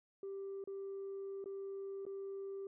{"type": "tone with dropouts", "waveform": "sine", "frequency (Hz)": 392, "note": "G4", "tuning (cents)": 0, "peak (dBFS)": -40, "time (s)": [0.23, 2.67], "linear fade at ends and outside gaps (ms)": 2, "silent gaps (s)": [[0.64, 0.674], [1.442, 1.458], [2.053, 2.065]], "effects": ["tanh soft clip ceiling -39 dBFS"]}